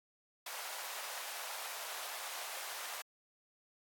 pink high-pass noise, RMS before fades -44 dBFS, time 0.46-3.02 s, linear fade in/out 5 ms, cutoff 650 Hz, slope 24 dB/octave, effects AAC 64 kbps

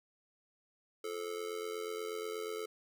square tone with amplitude modulation, 435.2 Hz, A4, 19 cents flat, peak -35 dBFS, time 1.04-2.66 s, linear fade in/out 5 ms, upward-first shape sine, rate 88.3 Hz, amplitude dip 80%, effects none

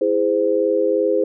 sine chord, E augmented, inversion none, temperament just, 329.6 / 412 / 515 Hz, E4 / G#4 / B#4, 0 / -14 / -28 cents, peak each -22 / -19 / -18 dBFS, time 0.01-1.24 s, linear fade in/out 5 ms, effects none

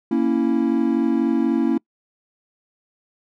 triangle chord, A# diminished, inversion none, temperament equal, 233.1 / 277.2 / 329.6 Hz, A#3 / C#4 / E4, 0 / 0 / 0 cents, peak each -19 dBFS, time 0.11-1.78 s, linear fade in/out 5 ms, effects noise-tail reverb RT60 0.1 s tail -26 dB re dry

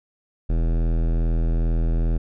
sine tone with hard clipping, 41.2 Hz, E1, in tune, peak -20 dBFS, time 0.49-2.18 s, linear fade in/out 10 ms, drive 18 dB, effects none

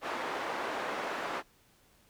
white band-pass noise, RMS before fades -36 dBFS, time 0.01-1.43 s, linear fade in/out 50 ms, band 340 to 1300 Hz, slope 12 dB/octave, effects pink hiss -65 dBFS RMS until 2.09 s

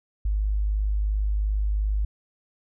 sine tone, 51.4 Hz, G#1, 17 cents flat, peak -21 dBFS, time 0.25-2.05 s, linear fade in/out 5 ms, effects none

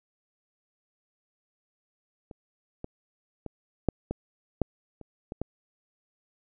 clicks, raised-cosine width 2 ms, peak -29 / -22 / -23 / -9 / -17 / -10 / -30 / -22 / -17 dBFS, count 9, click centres 2.312 / 2.844 / 3.463 / 3.887 / 4.11 / 4.617 / 5.013 / 5.321 / 5.416 s, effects none

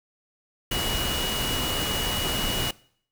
sine tone in noise, 2912 Hz, F#7, 28 cents flat, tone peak -30 dBFS, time 0.71-2.71 s, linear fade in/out 5 ms, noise pink, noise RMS -28 dBFS, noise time 0.71-2.71 s, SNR -5 dB, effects noise-tail reverb RT60 0.6 s tail -22 dB re dry

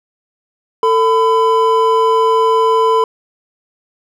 triangle tone pair together, 446.8 / 1006.2 Hz, A4 / B5, +27 / +32 cents, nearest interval octave + major second, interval 1405 cents, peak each -10 dBFS, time 0.83-3.04 s, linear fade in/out 2 ms, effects none

